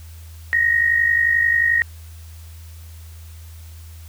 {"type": "tone pair together", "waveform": "sine", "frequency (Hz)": [1864.7, 1916], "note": ["A#6", "A#6"], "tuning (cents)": [0, 47], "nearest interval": "unison", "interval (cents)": 47, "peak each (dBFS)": [-15, -21], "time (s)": [0.53, 1.82], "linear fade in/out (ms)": 0, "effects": ["added 81 Hz sine -36 dBFS peak until 4.08 s", "white hiss -49 dBFS RMS until 4.08 s"]}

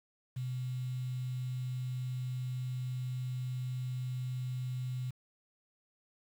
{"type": "tone with quantisation", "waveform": "sine", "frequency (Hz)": 126.9, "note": "B2", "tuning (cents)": 47, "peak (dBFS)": -34, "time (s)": [0.36, 5.11], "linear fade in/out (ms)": 10, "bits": 9, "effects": []}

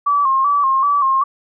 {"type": "tone with vibrato", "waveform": "sine", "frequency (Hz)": 1108.7, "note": "C#6", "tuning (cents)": 0, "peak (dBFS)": -12, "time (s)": [0.06, 1.24], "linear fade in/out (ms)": 10, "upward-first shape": "square", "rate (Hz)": 2.6, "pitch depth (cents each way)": 64, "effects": []}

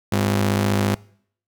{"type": "ring-modulated tone", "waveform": "sawtooth", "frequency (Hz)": 151.8, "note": "D#3", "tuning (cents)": -42, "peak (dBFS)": -11, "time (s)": [0.12, 0.95], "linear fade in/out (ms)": 5, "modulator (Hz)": 48.4, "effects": ["noise-tail reverb RT60 0.6 s tail -23 dB re dry"]}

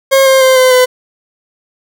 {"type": "tone with pitch steps", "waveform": "40% pulse", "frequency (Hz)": [539, 530.4, 521.8, 513.5, 505.2], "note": ["C#5", "C5", "C5", "C5", "B4"], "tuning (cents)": [-49, 23, -5, -33, 39], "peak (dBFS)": -4, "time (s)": [0.11, 0.86], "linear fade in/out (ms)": 20, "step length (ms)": 150, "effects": []}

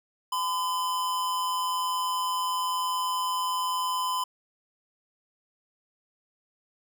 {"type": "tone with amplitude modulation", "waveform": "square", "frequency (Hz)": 1015, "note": "B5", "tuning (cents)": 47, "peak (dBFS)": -25, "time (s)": [0.32, 4.24], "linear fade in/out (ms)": 5, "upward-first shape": "sine", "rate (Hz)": 181, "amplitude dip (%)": 40, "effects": []}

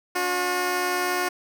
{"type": "tone pair together", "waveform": "10% pulse", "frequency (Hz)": [285.9, 360.2], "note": ["D4", "F#4"], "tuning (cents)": [-46, -46], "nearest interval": "major third", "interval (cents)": 400, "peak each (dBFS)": [-25, -15], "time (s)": [0.15, 1.29], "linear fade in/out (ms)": 10, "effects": []}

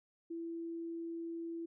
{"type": "tone", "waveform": "sine", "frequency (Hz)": 333.6, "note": "E4", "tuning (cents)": 21, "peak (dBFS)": -39, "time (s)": [0.3, 1.66], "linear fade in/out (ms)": 10, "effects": []}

